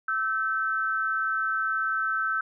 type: tone pair together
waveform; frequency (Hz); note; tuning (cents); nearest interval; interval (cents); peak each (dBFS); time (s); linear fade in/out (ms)
sine; 1318.5 / 1536.9; E6 / G6; 0 / -35; minor third; 265; -27; 0.08-2.41; 5
effects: none